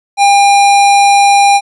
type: tone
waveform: square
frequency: 803 Hz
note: G5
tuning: 41 cents sharp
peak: -5 dBFS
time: 0.17-1.61 s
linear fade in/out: 50 ms
effects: resampled to 24000 Hz